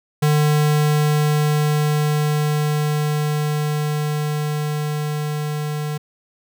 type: tone with level ramp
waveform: square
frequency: 150 Hz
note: D3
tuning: 37 cents sharp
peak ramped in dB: -14 to -23 dBFS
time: 0.22-5.98 s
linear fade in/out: 10 ms
effects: none